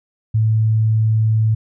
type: tone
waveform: sine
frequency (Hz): 110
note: A2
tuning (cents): 0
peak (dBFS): -12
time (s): 0.34-1.55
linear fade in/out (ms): 10
effects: none